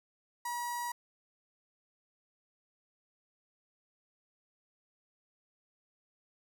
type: tone with notch filter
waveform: sawtooth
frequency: 962 Hz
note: B5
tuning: 46 cents flat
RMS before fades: -37 dBFS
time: 0.45-0.92 s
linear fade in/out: 5 ms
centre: 3100 Hz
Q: 0.93
effects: none